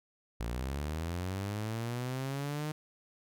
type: linear sweep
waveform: sawtooth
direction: up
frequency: 55 to 154.2 Hz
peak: -30 dBFS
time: 0.4-2.72 s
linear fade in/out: 5 ms
effects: none